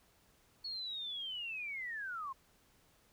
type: linear sweep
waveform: sine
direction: down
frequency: 4386 to 1029 Hz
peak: -39 dBFS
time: 0.64-2.33 s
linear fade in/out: 10 ms
effects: pink hiss -69 dBFS RMS until 3.12 s